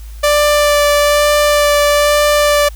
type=tone with vibrato; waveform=sawtooth; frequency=587.3 Hz; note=D5; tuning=in tune; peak=-5 dBFS; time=0.23-2.69 s; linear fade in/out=10 ms; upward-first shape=sine; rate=1.1 Hz; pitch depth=11 cents each way; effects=added 54 Hz sine -27 dBFS peak until 2.75 s + white hiss -44 dBFS RMS until 2.75 s